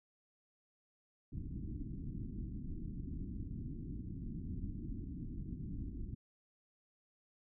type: low-pass noise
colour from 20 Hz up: pink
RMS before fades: -43 dBFS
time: 1.32-6.15 s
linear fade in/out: 10 ms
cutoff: 310 Hz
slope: 48 dB/octave
effects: none